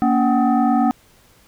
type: tone with frequency modulation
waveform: sine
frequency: 233.1 Hz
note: A#3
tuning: in tune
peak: -13 dBFS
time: 0.02-0.91 s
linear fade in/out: 0 ms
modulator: 515 Hz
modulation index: 1.3
effects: pink hiss -53 dBFS RMS until 1.47 s